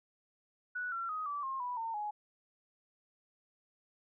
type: tone with pitch steps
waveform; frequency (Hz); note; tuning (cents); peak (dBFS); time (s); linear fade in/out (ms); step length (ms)
sine; 1475 / 1360.4 / 1254.7 / 1157.3 / 1067.4 / 984.4 / 908 / 837.4; F#6 / F6 / D#6 / D6 / C6 / B5 / A#5 / G#5; -6 / -46 / +14 / -26 / +34 / -6 / -46 / +14; -35; 0.75-2.11; 10; 170
effects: none